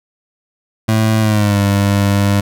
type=tone with pitch glide; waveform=25% pulse; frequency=110 to 100.29 Hz; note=A2 to G2; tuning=0 to +40 cents; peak=-7 dBFS; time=0.88-2.41 s; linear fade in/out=10 ms; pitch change=-160 cents; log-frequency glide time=1.2-1.59 s; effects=none